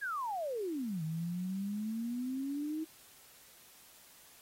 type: exponential two-way sweep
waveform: sine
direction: down then up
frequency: 1700 to 155.8 to 320.9 Hz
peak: -34 dBFS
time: 0.01-2.85 s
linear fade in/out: 20 ms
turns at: 1.03 s
effects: white hiss -59 dBFS RMS until 4.41 s + AAC 48 kbps